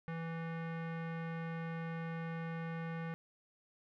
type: tone with low-pass filter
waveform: square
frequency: 164.81 Hz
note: E3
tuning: in tune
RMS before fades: -41 dBFS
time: 0.08-3.14 s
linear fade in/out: 0 ms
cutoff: 1900 Hz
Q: 2.1
effects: none